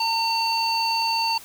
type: tone with low-pass filter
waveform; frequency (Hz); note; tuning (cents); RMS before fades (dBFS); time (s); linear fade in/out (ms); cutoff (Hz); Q
square; 909; A#5; -44; -23; 0-1.38; 5; 4300; 5.6
effects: white hiss -44 dBFS RMS until 1.44 s